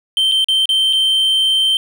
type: tone with dropouts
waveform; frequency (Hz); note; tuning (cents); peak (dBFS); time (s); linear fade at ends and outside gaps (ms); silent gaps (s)
triangle; 3119; G7; -9; -10; 0.17-1.77; 1; 0.315-0.32 / 0.444-0.485 / 0.656-0.691 / 0.928-0.932
effects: none